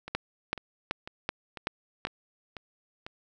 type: two click trains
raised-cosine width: 0.3 ms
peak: -12 / -23 dBFS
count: 6 / 7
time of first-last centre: 0.15-2.051 / 0.08-3.065 s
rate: 2.63 / 2.01 Hz
effects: none